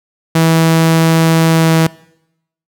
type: tone with pitch glide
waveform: sawtooth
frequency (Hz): 163 to 162.06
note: E3 to E3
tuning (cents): -19 to -29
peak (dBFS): -4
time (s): 0.35-1.87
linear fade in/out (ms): 5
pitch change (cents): -10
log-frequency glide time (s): 1.48-1.76
effects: noise-tail reverb RT60 0.8 s tail -22 dB re dry